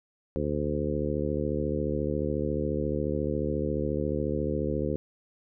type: harmonic tone with a mistuned harmonic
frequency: 74.2 Hz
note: D2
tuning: 18 cents sharp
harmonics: 1 / 2 / 3 / 4 / 5 / 6 / 7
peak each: -34 / -34 / -34 / -34 / -34 / -34 / -34 dBFS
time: 0.36-4.96 s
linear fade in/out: 0 ms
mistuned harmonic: 1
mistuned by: +25 cents
effects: none